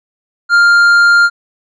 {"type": "tone with tanh clipping", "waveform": "sine", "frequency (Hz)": 1400, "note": "F6", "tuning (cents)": 4, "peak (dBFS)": -6, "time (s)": [0.49, 1.3], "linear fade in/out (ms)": 50, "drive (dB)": 7, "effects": []}